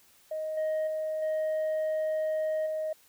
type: tone with level steps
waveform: sine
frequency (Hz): 625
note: D#5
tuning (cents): +8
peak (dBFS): -30 / -24 / -28 / -24 / -28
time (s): 0.31-2.93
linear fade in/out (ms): 5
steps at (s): 0.57 / 0.87 / 1.22 / 2.66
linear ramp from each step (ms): 5
effects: tanh soft clip ceiling -26 dBFS + white hiss -61 dBFS RMS until 3.08 s